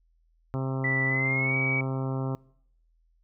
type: harmonic tone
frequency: 132.7 Hz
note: C3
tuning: 25 cents sharp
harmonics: 1 / 2 / 3 / 4 / 5 / 6 / 7 / 8 / 9 / 10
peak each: -28 / -34 / -38 / -40 / -42 / -44 / -45 / -46 / -47 / -48 dBFS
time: 0.54-2.35 s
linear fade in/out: 0 ms
type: tone with pitch glide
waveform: sine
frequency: 1975.5 to 2269 Hz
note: B6 to C#7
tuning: 0 to +40 cents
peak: -25 dBFS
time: 0.84-1.81 s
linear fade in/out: 5 ms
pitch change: +240 cents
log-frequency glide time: 1.07-1.56 s
effects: noise-tail reverb RT60 0.7 s tail -25 dB re dry + added 41 Hz sine -63 dBFS peak until 3.23 s